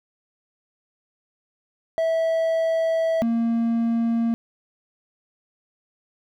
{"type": "tone pair in turn", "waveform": "triangle", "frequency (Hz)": [653, 230.9], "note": ["E5", "A#3"], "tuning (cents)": [-17, -16], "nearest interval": "octave + tritone", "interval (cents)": 1799, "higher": "first", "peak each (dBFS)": -17, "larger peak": "neither", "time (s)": [[1.98, 3.22], [3.22, 4.34]], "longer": "first", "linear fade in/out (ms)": 0, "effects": []}